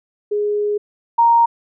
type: tone pair in turn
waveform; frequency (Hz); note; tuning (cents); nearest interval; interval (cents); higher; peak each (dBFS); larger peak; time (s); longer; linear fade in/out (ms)
sine; 415.3 / 932.3; G#4 / A#5; 0 / 0; octave + major second; 1400; second; -16 / -9; second; 0.31-0.78 / 1.18-1.46; first; 10
effects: none